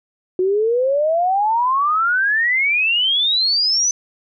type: exponential sweep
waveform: sine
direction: up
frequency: 361 to 6120 Hz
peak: -14 dBFS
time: 0.39-3.91 s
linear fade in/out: 2 ms
effects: none